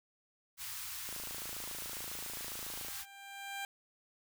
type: band-stop noise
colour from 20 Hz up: white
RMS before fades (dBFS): -43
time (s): 0.57-3.06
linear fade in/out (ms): 50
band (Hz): 120 to 960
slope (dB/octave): 24
type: click train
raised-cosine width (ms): 1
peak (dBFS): -35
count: 50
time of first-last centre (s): 1.09-2.885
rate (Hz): 27.3
type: tone with exponential growth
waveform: 15% pulse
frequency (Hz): 793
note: G5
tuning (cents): +20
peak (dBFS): -31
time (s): 2.17-3.65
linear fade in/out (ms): 1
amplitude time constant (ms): 320
effects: none